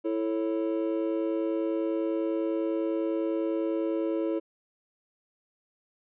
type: chord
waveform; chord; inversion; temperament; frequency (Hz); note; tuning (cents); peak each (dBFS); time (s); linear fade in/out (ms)
triangle; A major; second; just; 330 / 440 / 550; E4 / A4 / C#5; +2 / 0 / -14; -26 / -31 / -31; 0.04-4.4; 20
effects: resampled to 8000 Hz